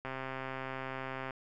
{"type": "click train", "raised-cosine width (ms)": 0.5, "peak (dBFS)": -24, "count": 167, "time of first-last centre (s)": [0.05, 1.308], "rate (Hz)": 132, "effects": []}